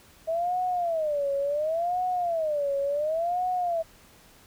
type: tone with vibrato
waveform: sine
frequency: 638 Hz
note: D#5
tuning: 43 cents sharp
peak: -24 dBFS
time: 0.27-3.83 s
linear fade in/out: 20 ms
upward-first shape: sine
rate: 0.7 Hz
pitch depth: 240 cents each way
effects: pink hiss -55 dBFS RMS until 4.46 s